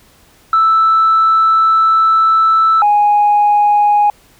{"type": "tone pair in turn", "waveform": "sine", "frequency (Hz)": [1318.5, 828.3], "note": ["E6", "G#5"], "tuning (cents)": [0, -5], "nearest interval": "minor sixth", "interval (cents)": 805, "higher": "first", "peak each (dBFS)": -6, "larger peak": "neither", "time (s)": [[0.53, 2.82], [2.82, 4.1]], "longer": "first", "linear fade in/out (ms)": 2, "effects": ["tanh soft clip ceiling -4 dBFS", "pink hiss -48 dBFS RMS until 4.39 s"]}